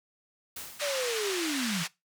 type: noise with exponential decay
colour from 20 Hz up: white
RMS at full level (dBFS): -38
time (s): 0.56-1.3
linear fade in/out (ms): 5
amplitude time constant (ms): 160
type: band-pass noise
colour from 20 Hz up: pink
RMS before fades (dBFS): -34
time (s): 0.79-1.88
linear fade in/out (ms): 20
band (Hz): 1500 to 7900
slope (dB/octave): 12
type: linear sweep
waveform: sine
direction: down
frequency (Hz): 595 to 157.5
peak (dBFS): -30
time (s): 0.81-1.84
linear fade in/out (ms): 20
effects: noise-tail reverb RT60 0.2 s tail -20 dB re dry